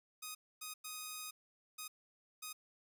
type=tone bursts at uneven times; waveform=5% pulse; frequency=1248 Hz; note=D#6; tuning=5 cents sharp; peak=-32 dBFS; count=5; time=0.22-0.35 / 0.61-0.74 / 0.84-1.31 / 1.78-1.88 / 2.42-2.53 s; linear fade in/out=10 ms; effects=none